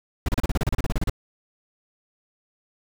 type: noise bursts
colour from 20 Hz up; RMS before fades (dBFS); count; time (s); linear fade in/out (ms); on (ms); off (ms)
brown; -21; 15; 0.26-1.097; 2; 25; 33
effects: none